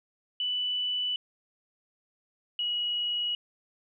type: tone pair in turn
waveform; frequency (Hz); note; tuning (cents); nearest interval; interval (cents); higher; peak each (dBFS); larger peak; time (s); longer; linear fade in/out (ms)
sine; 2978 / 2910; F#7 / F#7; +11 / -29; unison; 40; first; -27; neither; 0.4-1.16 / 2.59-3.35; neither; 2
effects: none